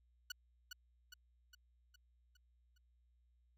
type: tone with echo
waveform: 15% pulse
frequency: 1470 Hz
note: F#6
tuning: 12 cents flat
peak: -35 dBFS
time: 0.3-0.32 s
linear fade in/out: 5 ms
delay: 410 ms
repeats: 6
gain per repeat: -5 dB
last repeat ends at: 2.78 s
effects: added 60 Hz sine -70 dBFS peak until 3.57 s